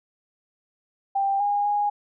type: tone with pitch steps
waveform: sine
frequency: 789 / 817 / 824 Hz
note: G5 / G#5 / G#5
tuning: +11 / -29 / -14 cents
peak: -20 dBFS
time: 1.15-1.9 s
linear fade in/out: 10 ms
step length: 250 ms
effects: none